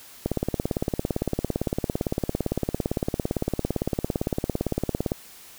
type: click train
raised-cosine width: 2 ms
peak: -10 dBFS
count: 87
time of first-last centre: 0.26-5.119 s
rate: 17.7 Hz
effects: white hiss -47 dBFS RMS until 5.58 s